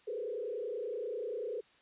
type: tone with frequency modulation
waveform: sine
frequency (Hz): 455.8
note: A#4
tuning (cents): -39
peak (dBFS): -35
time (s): 0.07-1.61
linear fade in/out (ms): 10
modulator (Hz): 30.3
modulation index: 1.8
effects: white hiss -65 dBFS RMS until 1.81 s + resampled to 8000 Hz